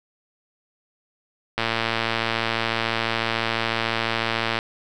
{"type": "click train", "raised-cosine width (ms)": 0.3, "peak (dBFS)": -6, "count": 344, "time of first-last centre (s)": [1.58, 4.589], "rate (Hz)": 114, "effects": []}